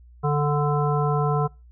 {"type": "harmonic tone", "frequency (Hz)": 146.83, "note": "D3", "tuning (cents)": 0, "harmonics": [1, 3, 5, 7, 9], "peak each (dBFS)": [-21, -26, -28, -29, -31], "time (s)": [0.23, 1.48], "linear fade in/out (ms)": 20, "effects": ["noise-tail reverb RT60 0.3 s tail -26 dB re dry", "added 60 Hz sine -46 dBFS peak until 1.71 s"]}